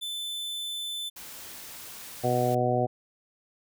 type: tone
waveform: 45% pulse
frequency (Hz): 3520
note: A7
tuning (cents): 0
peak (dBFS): -32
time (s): 0.01-1.1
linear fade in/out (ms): 20
type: noise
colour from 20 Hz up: white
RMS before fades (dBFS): -43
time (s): 1.16-2.55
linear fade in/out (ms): 5
type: harmonic tone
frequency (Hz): 123.47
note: B2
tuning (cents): 0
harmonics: 1 / 2 / 3 / 4 / 5 / 6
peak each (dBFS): -29 / -32 / -31 / -30 / -29 / -28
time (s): 2.23-2.87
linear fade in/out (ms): 20
effects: none